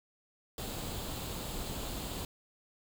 pink noise with comb filter, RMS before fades -39 dBFS, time 0.58-2.25 s, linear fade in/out 2 ms, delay 0.26 ms, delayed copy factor +0.5, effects none

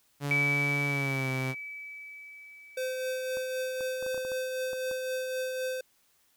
sawtooth tone with pitch glide, 142.9 to 131.04 Hz, D3 to C3, -47 to +3 cents, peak -26 dBFS, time 0.2-1.55 s, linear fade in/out 50 ms, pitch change -150 cents, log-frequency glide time 0.87-1.3 s
sine tone with exponential decay, 2296 Hz, D7, 40 cents flat, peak -23 dBFS, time 0.31-3.99 s, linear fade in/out 1 ms, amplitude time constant 800 ms
square tone with tremolo, 515 Hz, C5, 28 cents flat, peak -30 dBFS, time 2.77-5.81 s, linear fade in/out 5 ms, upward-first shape triangle, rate 3.9 Hz, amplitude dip 35%
clicks, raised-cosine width 1 ms, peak -31 dBFS, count 10, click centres 3.371 / 3.808 / 4.026 / 4.064 / 4.145 / 4.178 / 4.25 / 4.318 / 4.732 / 4.913 s
effects white hiss -68 dBFS RMS until 6.36 s

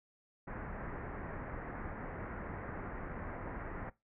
pink low-pass noise, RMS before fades -43 dBFS, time 0.47-3.9 s, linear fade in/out 10 ms, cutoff 2000 Hz, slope 48 dB/octave, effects noise-tail reverb RT60 0.2 s tail -19 dB re dry

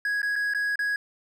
triangle tone with dropouts, 1661.2 Hz, G#6, in tune, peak -22 dBFS, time 0.05-0.96 s, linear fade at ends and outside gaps 2 ms, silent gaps 0.218-0.229 / 0.357-0.361 / 0.537-0.547 / 0.757-0.791 s, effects none

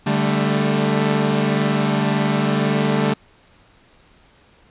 sawtooth chord, D suspended fourth, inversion none, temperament equal with one note detuned, 146.83 / 198.16 / 220 Hz, D3 / G3 / A3, 0 / +19 / 0 cents, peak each -17 dBFS, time 0.06-3.14 s, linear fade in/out 10 ms, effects pink hiss -53 dBFS RMS until 4.7 s + resampled to 8000 Hz

